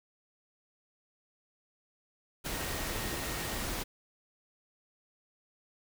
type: tone in noise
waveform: sine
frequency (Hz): 1864.7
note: A#6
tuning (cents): 0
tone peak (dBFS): -47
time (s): 2.53-3.63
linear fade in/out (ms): 20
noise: pink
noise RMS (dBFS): -36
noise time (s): 2.44-3.84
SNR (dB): -14
effects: none